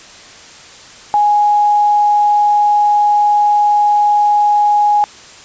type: tone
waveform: sine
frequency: 830.6 Hz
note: G#5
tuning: in tune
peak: -8 dBFS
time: 1.14-5.04 s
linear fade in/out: 0 ms
effects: white hiss -37 dBFS RMS until 5.44 s + resampled to 16000 Hz